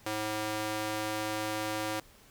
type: tone with high-pass filter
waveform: square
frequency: 107.4 Hz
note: A2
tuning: 41 cents flat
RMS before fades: -34 dBFS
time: 0.06-2 s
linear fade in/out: 5 ms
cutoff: 380 Hz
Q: 0.69
effects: pink hiss -58 dBFS RMS until 2.3 s